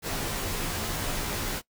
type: noise with comb filter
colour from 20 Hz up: pink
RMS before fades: -31 dBFS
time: 0.02-1.62 s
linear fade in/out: 50 ms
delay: 16 ms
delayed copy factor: -0.85
effects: noise-tail reverb RT60 0.1 s tail -20 dB re dry